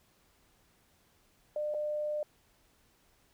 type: tone with dropouts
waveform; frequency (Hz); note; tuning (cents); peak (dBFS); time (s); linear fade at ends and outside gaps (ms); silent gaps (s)
sine; 600; D5; +37; -31; 1.56-2.23; 2; 1.74-1.745
effects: pink hiss -68 dBFS RMS until 3.33 s